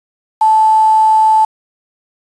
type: tone with quantisation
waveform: sine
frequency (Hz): 874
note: A5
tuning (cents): -12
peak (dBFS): -6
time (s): 0.41-1.45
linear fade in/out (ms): 5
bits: 5
effects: resampled to 24000 Hz